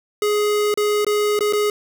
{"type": "tone with dropouts", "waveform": "square", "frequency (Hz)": 417.7, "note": "G#4", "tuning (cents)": 10, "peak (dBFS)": -17, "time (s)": [0.22, 1.7], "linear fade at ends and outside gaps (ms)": 2, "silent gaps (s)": [[0.741, 0.774], [1.047, 1.066], [1.391, 1.407], [1.526, 1.533]], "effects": []}